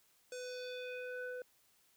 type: tone with low-pass filter sweep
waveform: square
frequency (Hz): 499.8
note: B4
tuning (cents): +21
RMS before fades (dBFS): -44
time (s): 0.32-1.42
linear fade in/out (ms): 2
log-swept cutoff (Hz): 7700 to 1100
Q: 2.9
effects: white hiss -71 dBFS RMS until 1.96 s